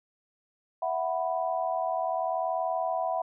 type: chord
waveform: sine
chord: E suspended second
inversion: none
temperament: equal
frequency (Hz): 659.3 / 740 / 987.8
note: E5 / F#5 / B5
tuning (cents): 0 / 0 / 0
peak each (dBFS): -30 / -30 / -34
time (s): 0.82-3.22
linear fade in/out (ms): 5
effects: none